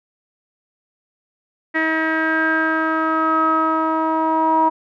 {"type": "tone with low-pass filter sweep", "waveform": "sawtooth", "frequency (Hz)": 319.2, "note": "D#4", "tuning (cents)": 44, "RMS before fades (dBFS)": -18, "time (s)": [1.74, 4.7], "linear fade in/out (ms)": 20, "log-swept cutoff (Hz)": [1900, 960], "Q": 8.6, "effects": []}